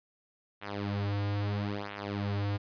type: tone with flanger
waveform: sawtooth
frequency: 101.7 Hz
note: G#2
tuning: 36 cents flat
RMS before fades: -33 dBFS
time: 0.61-2.58 s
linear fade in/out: 20 ms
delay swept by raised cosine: 0.2 to 5.3 ms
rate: 0.76 Hz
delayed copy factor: -1
effects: resampled to 11025 Hz